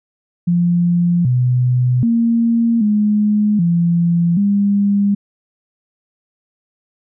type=tone with pitch steps; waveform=sine; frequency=173.8 / 125 / 231.6 / 209.7 / 170.9 / 201.5 Hz; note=F3 / B2 / A#3 / G#3 / F3 / G3; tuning=-8 / +21 / -11 / +17 / -37 / +48 cents; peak=-11 dBFS; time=0.47-5.15 s; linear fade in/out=10 ms; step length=780 ms; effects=none